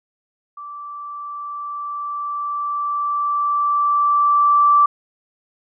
sine tone with level ramp, 1166 Hz, D6, 13 cents flat, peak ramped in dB -31 to -9 dBFS, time 0.57-4.86 s, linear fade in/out 5 ms, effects none

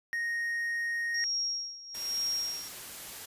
triangle tone, 1864.7 Hz, A#6, in tune, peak -28 dBFS, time 0.13-1.24 s, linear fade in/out 0 ms
sine tone with tremolo, 5590 Hz, F8, 1 cent sharp, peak -28 dBFS, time 1.14-2.69 s, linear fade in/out 5 ms, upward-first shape sine, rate 1.1 Hz, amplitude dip 85%
white noise, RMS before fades -43 dBFS, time 1.94-3.26 s, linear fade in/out 10 ms
effects resampled to 32000 Hz

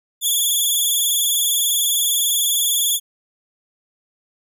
10% pulse tone with vibrato, 3400 Hz, G#7, 40 cents sharp, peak -9 dBFS, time 0.21-3 s, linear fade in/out 50 ms, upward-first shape sine, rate 20 Hz, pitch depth 77 cents each way, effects none

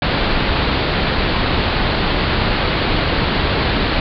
pink low-pass noise, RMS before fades -17 dBFS, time 0.02-4 s, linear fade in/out 2 ms, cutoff 4600 Hz, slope 96 dB/octave, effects none

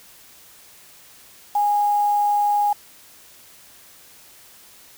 sine tone with quantisation, 824 Hz, G#5, 14 cents flat, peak -16 dBFS, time 1.55-2.73 s, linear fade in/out 5 ms, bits 6, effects white hiss -48 dBFS RMS until 4.97 s

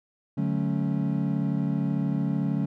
triangle chord, D major seventh, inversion none, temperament equal with one note detuned, 146.83 / 185 / 218.1 / 277.2 Hz, D3 / F#3 / A3 / C#4, 0 / 0 / -15 / 0 cents, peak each -26 / -27 / -28 / -29 dBFS, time 0.37-2.66 s, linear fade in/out 10 ms, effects none

